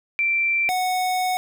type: tone pair in turn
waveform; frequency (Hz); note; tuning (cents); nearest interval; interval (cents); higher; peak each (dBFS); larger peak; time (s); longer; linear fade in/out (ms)
sine / square; 2349 / 737.3; D7 / F#5; 0 / -6; octave + minor sixth; 2006; first; -18 / -21; first; 0.19-0.69 / 0.69-1.37; second; 0
effects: none